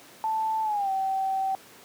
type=tone with pitch glide; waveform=sine; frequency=880 to 770.5 Hz; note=A5 to G5; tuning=0 to -30 cents; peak=-24 dBFS; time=0.24-1.55 s; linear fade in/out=0 ms; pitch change=-230 cents; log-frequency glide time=0.63-0.9 s; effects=pink hiss -50 dBFS RMS until 1.84 s + high-pass 200 Hz 12 dB/octave